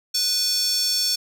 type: tone with high-pass filter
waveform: square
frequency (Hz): 493.9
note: B4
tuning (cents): 0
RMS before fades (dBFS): -22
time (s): 0.14-1.16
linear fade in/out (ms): 10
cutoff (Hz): 5000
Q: 7.3
effects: 9-bit